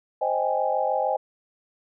sine chord, Ab major seventh, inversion first, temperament equal, 523.3 / 622.3 / 784 / 830.6 Hz, C5 / Eb5 / G5 / Ab5, 0 / 0 / 0 / 0 cents, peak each -27 dBFS, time 0.21-1.17 s, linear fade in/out 10 ms, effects none

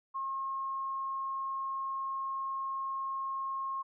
sine tone, 1077 Hz, C6, 50 cents sharp, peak -33 dBFS, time 0.14-3.83 s, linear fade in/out 20 ms, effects none

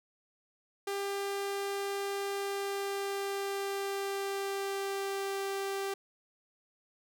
sawtooth tone with pitch glide, 397.9 to 392.6 Hz, G4 to G4, +26 to +3 cents, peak -29 dBFS, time 0.87-5.94 s, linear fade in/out 5 ms, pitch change -23 cents, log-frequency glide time 2.3-5.45 s, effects none

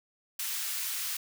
white high-pass noise, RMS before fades -34 dBFS, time 0.39-1.17 s, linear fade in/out 5 ms, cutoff 1600 Hz, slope 12 dB/octave, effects none

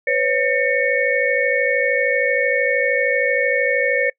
sine tone cluster, 502 / 555 / 1807 / 2220 Hz, B4 / C#5 / A6 / C#7, +28 / +2 / +46 / +2 cents, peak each -21 dBFS, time 0.07-4.1 s, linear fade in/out 5 ms, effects noise-tail reverb RT60 0.1 s tail -25 dB re dry

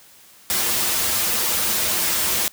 white noise with comb filter, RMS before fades -21 dBFS, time 0.5-2.48 s, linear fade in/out 0 ms, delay 7.1 ms, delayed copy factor -0.8, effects white hiss -49 dBFS RMS until 2.52 s + high-pass 60 Hz 12 dB/octave

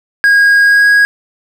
triangle tone with pitch glide, 1636 to 1650.2 Hz, G#6 to G#6, -26 to -12 cents, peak -3 dBFS, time 0.24-1.05 s, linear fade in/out 0 ms, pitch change +14 cents, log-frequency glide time 0.64-0.87 s, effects none

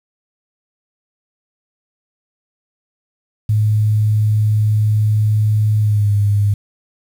sine tone with pitch glide, 106.9 to 102.31 Hz, A2 to G#2, -49 to -25 cents, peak -11 dBFS, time 3.49-6.54 s, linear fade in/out 5 ms, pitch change -76 cents, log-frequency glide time 5.79-6.12 s, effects 7-bit

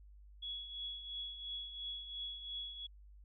sine tone with tremolo, 3363 Hz, G#7, 21 cents sharp, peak -39 dBFS, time 0.42-2.87 s, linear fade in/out 10 ms, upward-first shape triangle, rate 2.9 Hz, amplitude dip 65%, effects added 50 Hz sine -55 dBFS peak until 3.24 s

